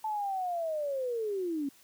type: linear sweep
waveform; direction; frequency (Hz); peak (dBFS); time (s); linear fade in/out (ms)
sine; down; 880 to 268.7; -30; 0.04-1.69; 5
effects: white hiss -60 dBFS RMS until 1.83 s + high-pass 80 Hz 12 dB/octave